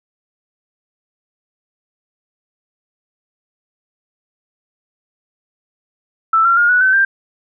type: tone with pitch steps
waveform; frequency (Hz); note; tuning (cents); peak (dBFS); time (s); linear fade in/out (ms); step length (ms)
sine; 1323 / 1371.2 / 1421.2 / 1473.1 / 1526.8 / 1582.4; E6 / F6 / F6 / F#6 / G6 / G6; +6 / -32 / +30 / -8 / -46 / +16; -9; 6.33-7.05; 5; 120
effects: none